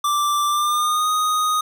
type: tone with pitch glide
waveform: square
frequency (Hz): 1174.7 to 1244.6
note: D6 to D#6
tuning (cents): 0 to 0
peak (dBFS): -18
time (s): 0.04-1.61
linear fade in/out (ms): 5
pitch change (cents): +100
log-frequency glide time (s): 0.47-1.09
effects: none